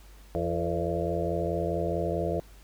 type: harmonic tone with a mistuned harmonic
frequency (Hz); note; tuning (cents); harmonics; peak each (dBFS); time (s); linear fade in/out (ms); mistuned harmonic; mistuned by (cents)
84.7; E2; +48; 1 / 2 / 4 / 5 / 6 / 7 / 8; -34 / -34 / -34 / -34 / -34 / -34 / -34; 0.35-2.4; 0; 5; +55
effects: added 50 Hz sine -49 dBFS peak until 2.63 s + pink hiss -57 dBFS RMS until 2.63 s